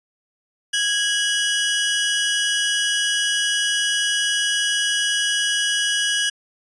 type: tone pair together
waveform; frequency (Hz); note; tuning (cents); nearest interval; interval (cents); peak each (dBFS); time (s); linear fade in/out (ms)
sawtooth; 1651.7 / 2943; G#6 / F#7; -10 / -10; minor seventh; 1000; -18; 0.73-6.3; 10
effects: resampled to 24000 Hz

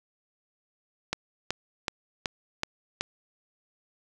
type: click train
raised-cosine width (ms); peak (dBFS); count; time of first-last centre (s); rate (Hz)
0.2; -10; 6; 1.13-3.01; 2.66
effects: none

